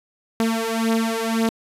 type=beating tone pair; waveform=sawtooth; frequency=224.9 / 226.8 Hz; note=A3 / A#3; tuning=+38 / -47 cents; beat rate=1.9 Hz; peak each=-19 / -18 dBFS; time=0.4-1.49 s; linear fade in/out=0 ms; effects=resampled to 32000 Hz